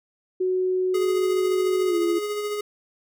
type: tone with pitch glide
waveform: sine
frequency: 370 to 343.2 Hz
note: F#4 to F4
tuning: 0 to -30 cents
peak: -20 dBFS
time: 0.4-2.19 s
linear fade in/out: 10 ms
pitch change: -130 cents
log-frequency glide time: 1.87-1.96 s
type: tone with tremolo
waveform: square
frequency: 416.3 Hz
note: G#4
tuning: 4 cents sharp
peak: -25 dBFS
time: 0.94-2.61 s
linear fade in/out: 5 ms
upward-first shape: sine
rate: 14 Hz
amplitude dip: 35%
effects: none